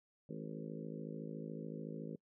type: harmonic tone with a mistuned harmonic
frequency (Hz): 53.8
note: A1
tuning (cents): -38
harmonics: 3 / 4 / 5 / 6 / 7 / 8 / 9 / 10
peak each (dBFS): -47 / -48 / -50 / -55 / -52 / -54 / -53 / -57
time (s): 0.29-2.16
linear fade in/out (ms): 5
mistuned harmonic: 9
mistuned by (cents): -18
effects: noise-tail reverb RT60 0.1 s tail -25 dB re dry